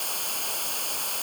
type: noise with comb filter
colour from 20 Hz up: white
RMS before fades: -29 dBFS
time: 0-1.22 s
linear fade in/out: 2 ms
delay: 0.52 ms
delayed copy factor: -0.7
effects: none